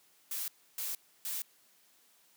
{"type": "noise bursts", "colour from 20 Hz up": "blue", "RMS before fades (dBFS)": -37, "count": 3, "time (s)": [0.31, 1.42], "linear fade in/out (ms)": 2, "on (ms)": 170, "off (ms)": 300, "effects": ["white hiss -66 dBFS RMS until 2.36 s", "high-pass 150 Hz 12 dB/octave"]}